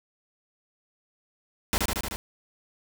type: noise with echo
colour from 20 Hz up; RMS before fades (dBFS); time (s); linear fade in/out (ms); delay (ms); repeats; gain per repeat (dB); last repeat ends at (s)
pink; -24; 1.73-1.78; 0; 76; 5; -2; 2.16
effects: none